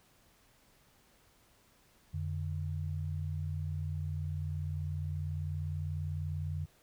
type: tone pair together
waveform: sine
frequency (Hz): 88.5 / 148.65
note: F2 / D3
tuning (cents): +23 / +21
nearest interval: major sixth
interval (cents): 898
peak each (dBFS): -35 / -38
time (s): 2.13-6.66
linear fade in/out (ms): 20
effects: pink hiss -66 dBFS RMS until 6.82 s